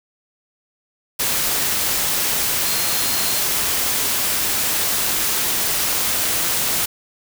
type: tone in noise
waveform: sine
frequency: 4206 Hz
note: C8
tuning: 8 cents sharp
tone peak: -29 dBFS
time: 2.65-3.39 s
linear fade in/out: 10 ms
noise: white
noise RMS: -20 dBFS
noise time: 1.19-6.86 s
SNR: -12 dB
effects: none